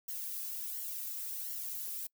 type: noise with flanger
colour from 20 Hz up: violet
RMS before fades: -40 dBFS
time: 0.08-2.07 s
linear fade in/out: 5 ms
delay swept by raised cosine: 0.8 to 2.2 ms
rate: 1.4 Hz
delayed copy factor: -0.8
effects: noise-tail reverb RT60 0.1 s tail -25 dB re dry